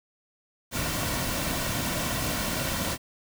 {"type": "noise with comb filter", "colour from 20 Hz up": "pink", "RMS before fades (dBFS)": -29, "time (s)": [0.71, 2.98], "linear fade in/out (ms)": 50, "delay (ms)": 2.4, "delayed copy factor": -0.5, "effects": []}